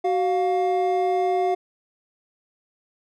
triangle tone pair together, 374.6 / 707.2 Hz, F#4 / F5, +21 / +22 cents, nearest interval major seventh, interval 1101 cents, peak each -20 dBFS, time 0.04-1.55 s, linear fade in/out 10 ms, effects none

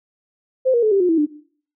sine tone with pitch steps, 519 / 473.2 / 431.4 / 393.3 / 358.6 / 326.9 / 298.1 Hz, C5 / A#4 / A4 / G4 / F4 / E4 / D4, -14 / +26 / -34 / +6 / +46 / -14 / +26 cents, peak -13 dBFS, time 0.65-1.266 s, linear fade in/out 20 ms, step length 88 ms, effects noise-tail reverb RT60 0.5 s tail -18 dB re dry

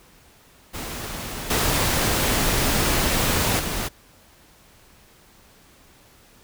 pink noise with level steps, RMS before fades -32 / -21 / -27 dBFS, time 0.73-3.89 s, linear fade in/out 20 ms, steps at 1.5 / 3.59 s, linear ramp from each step 5 ms, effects pink hiss -53 dBFS RMS until 6.43 s

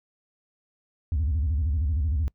sine tone with vibrato, 75 Hz, D2, 37 cents sharp, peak -20 dBFS, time 1.12-2.28 s, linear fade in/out 0 ms, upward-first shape square, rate 13 Hz, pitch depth 190 cents each way, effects noise-tail reverb RT60 0.1 s tail -25 dB re dry + tanh soft clip ceiling -20 dBFS

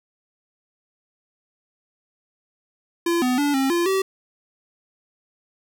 square tone with pitch steps, 341.1 / 251.2 / 288.4 / 268.4 / 344.3 / 384.1 Hz, F4 / B3 / D4 / C4 / F4 / G4, -41 / +30 / -31 / +44 / -25 / -35 cents, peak -19 dBFS, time 3.06-4.02 s, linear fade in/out 5 ms, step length 160 ms, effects none

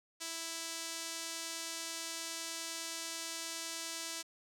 sawtooth tone with band-pass filter, 329.6 Hz, E4, in tune, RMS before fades -42 dBFS, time 0.2-4.23 s, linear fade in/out 20 ms, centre 6500 Hz, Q 1.1, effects none

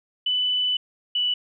sine tone pair in turn, 2991 / 2962 Hz, F#7 / F#7, +18 / +1 cents, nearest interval unison, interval 17 cents, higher first, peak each -20 dBFS, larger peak neither, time 0.26-0.77 / 1.15-1.34 s, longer first, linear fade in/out 5 ms, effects none

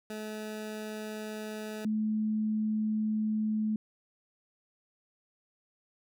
20% pulse / sine tone pair in turn, 214.9 / 215.7 Hz, A3 / A3, -41 / -34 cents, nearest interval unison, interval 7 cents, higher second, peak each -32 / -27 dBFS, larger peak second, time 0.1-1.85 / 1.85-3.76 s, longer second, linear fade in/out 2 ms, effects none

